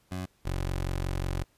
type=tone pair in turn; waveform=20% pulse; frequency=92 / 45.52 Hz; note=F#2 / F#1; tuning=-9 / -28 cents; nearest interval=octave; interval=1219 cents; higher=first; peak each=-28 / -24 dBFS; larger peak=second; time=0.11-0.26 / 0.45-1.44 s; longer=second; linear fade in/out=10 ms; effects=pink hiss -67 dBFS RMS until 1.57 s + resampled to 32000 Hz